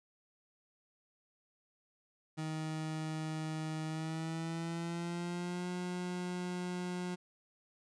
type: tone with pitch glide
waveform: 30% pulse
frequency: 157.1 to 179.42 Hz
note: D#3 to F3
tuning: +17 to +47 cents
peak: -34 dBFS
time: 2.37-7.16 s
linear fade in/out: 20 ms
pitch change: +230 cents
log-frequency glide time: 3.86-5.69 s
effects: resampled to 22050 Hz